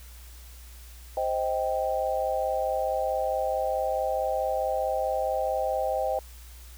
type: chord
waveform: sine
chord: C minor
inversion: none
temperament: just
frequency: 523.3 / 627.9 / 784.9 Hz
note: C5 / Eb5 / G5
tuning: 0 / +16 / +2 cents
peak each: -29 dBFS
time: 1.17-6.19 s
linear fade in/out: 2 ms
effects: added 60 Hz sine -44 dBFS peak until 6.77 s + white hiss -52 dBFS RMS until 6.77 s